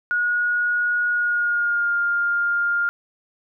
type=tone with pitch glide; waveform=sine; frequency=1448 to 1405.2 Hz; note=F#6 to F6; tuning=-38 to +10 cents; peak=-18 dBFS; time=0.11-2.89 s; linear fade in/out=0 ms; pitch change=-52 cents; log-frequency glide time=1.09-1.98 s; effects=none